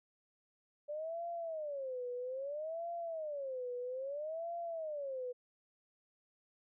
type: tone with vibrato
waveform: sine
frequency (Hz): 580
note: D5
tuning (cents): -22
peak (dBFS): -38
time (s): 0.88-5.33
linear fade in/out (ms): 20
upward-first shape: sine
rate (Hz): 0.61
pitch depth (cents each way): 290
effects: none